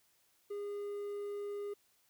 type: tone with quantisation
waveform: triangle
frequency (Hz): 408.3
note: G#4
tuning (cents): -29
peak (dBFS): -36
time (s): 0.5-1.74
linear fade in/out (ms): 10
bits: 11
effects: white hiss -72 dBFS RMS until 2.09 s